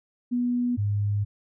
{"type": "tone pair in turn", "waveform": "sine", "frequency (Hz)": [244.1, 102.63], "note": ["B3", "G#2"], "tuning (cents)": [-20, -20], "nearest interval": "octave + minor third", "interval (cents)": 1500, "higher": "first", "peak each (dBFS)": -22, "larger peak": "neither", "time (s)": [[0.31, 0.77], [0.77, 1.25]], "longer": "second", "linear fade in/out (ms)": 20, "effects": []}